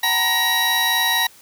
square tone cluster, 754 / 918 / 982 / 1885 / 3869 Hz, F#5 / A#5 / B5 / A#6 / B7, +32 / -27 / -10 / +19 / -36 cents, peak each -29 / -26 / -30 / -21 / -21 dBFS, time 0.03-1.27 s, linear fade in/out 5 ms, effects white hiss -48 dBFS RMS until 1.41 s

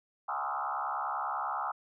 sine tone with frequency modulation, 1046.5 Hz, C6, in tune, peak -31 dBFS, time 0.28-1.72 s, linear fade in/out 10 ms, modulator 69.8 Hz, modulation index 4.5, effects none

